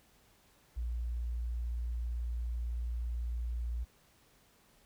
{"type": "tone", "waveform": "sine", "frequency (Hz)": 59, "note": "A#1", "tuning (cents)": 22, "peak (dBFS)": -33, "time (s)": [0.76, 3.85], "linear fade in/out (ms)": 20, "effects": ["pink hiss -66 dBFS RMS until 4.85 s"]}